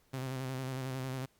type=tone with vibrato; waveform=sawtooth; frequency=130.81 Hz; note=C3; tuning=in tune; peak=-32 dBFS; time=0.13-1.26 s; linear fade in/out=10 ms; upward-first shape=square; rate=11 Hz; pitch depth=34 cents each way; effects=pink hiss -70 dBFS RMS until 1.39 s + Opus 48 kbps